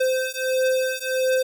square beating tone pair, 517 / 518.5 Hz, C5 / C5, -21 / -16 cents, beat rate 1.5 Hz, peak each -24 dBFS, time 0-1.43 s, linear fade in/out 10 ms, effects none

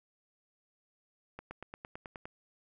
accelerating click train, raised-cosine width 0.5 ms, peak -28 dBFS, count 9, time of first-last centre 1.39-2.255 s, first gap 120 ms, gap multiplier 0.97, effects none

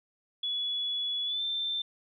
sine tone with pitch glide, 3400 to 3561 Hz, G#7 to A7, +40 to +20 cents, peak -29 dBFS, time 0.43-1.82 s, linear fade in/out 5 ms, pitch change +80 cents, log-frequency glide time 1.25-1.42 s, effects none

